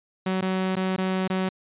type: tone with dropouts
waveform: sawtooth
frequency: 187.7 Hz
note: F#3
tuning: 25 cents sharp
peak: -19 dBFS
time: 0.26-1.49 s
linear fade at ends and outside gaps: 5 ms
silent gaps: 0.412-0.422 / 0.756-0.766 / 0.964-0.981 / 1.277-1.3 s
effects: resampled to 8000 Hz